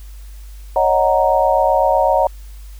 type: chord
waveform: sine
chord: D# minor seventh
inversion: third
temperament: equal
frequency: 554.4 / 622.3 / 740 / 932.3 Hz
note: C#5 / D#5 / F#5 / A#5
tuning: 0 / 0 / 0 / 0 cents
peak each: -17 dBFS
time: 0.76-2.27 s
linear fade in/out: 2 ms
effects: added 50 Hz sine -32 dBFS peak until 2.79 s + white hiss -49 dBFS RMS until 2.79 s